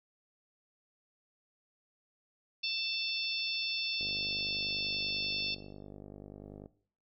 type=harmonic tone; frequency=887 Hz; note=A5; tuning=14 cents sharp; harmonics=3 / 4 / 5 / 6; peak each=-36 / -37 / -36 / -39 dBFS; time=2.63-5.55 s; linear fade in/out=10 ms
type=click train; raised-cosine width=2 ms; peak=-34 dBFS; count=134; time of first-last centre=4.01-6.659 s; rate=50.2 Hz
effects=noise-tail reverb RT60 0.5 s tail -17 dB re dry